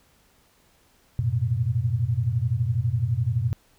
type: tone cluster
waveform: sine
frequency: 91.4 / 112.5 / 124.4 Hz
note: F#2 / A2 / B2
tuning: -21 / +39 / +13 cents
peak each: -29 / -25 / -24 dBFS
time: 1.19-3.53 s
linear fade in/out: 0 ms
effects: pink hiss -61 dBFS RMS until 3.78 s